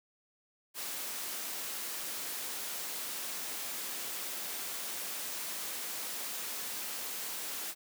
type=high-pass noise; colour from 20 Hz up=white; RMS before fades=-39 dBFS; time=0.74-7.75 s; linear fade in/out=50 ms; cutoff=220 Hz; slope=12 dB/octave; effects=none